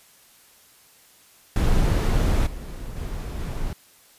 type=noise with level steps; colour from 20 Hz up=brown; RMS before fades=-19 / -34 / -30 / -28 dBFS; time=1.56-3.73 s; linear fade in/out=2 ms; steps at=2.46 / 2.96 / 3.39 s; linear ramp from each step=10 ms; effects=white hiss -54 dBFS RMS until 4.18 s + resampled to 32000 Hz